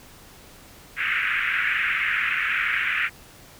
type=band-pass noise; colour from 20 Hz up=white; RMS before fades=-24 dBFS; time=0.96-3.1 s; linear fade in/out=50 ms; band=1400 to 2500 Hz; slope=48 dB/octave; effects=pink hiss -48 dBFS RMS until 3.59 s